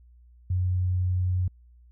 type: tone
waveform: sine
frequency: 91.1 Hz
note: F#2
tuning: 26 cents flat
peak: -22 dBFS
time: 0.5-1.48 s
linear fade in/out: 5 ms
effects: added 60 Hz sine -51 dBFS peak until 1.91 s